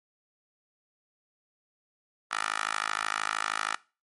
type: tone with high-pass filter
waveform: 10% pulse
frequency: 53 Hz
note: G#1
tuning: 36 cents sharp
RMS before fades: -31 dBFS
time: 2.31-3.76 s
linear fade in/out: 5 ms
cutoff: 1300 Hz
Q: 2.7
effects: noise-tail reverb RT60 0.3 s tail -20 dB re dry + MP3 48 kbps